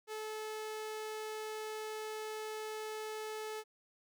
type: tone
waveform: sawtooth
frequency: 432.8 Hz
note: A4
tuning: 29 cents flat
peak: -36 dBFS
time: 0.07-3.64 s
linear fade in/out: 50 ms
effects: none